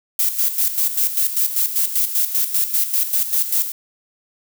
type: noise with tremolo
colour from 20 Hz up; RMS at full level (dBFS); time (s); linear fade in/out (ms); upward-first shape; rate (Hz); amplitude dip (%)
violet; -17; 0.19-3.72; 2; square; 5.1; 65
effects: none